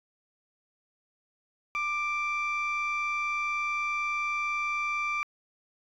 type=tone pair together; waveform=sine; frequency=1186.8 / 2349 Hz; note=D6 / D7; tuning=+18 / 0 cents; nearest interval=octave; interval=1182 cents; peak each=-29 / -28 dBFS; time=1.75-5.23 s; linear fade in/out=0 ms; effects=tanh soft clip ceiling -24 dBFS